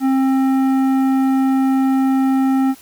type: tone with tanh clipping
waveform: sine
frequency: 266 Hz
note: C4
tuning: 29 cents sharp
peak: -14 dBFS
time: 0-2.75 s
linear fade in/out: 50 ms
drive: 12 dB
effects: white hiss -44 dBFS RMS until 2.81 s + MP3 96 kbps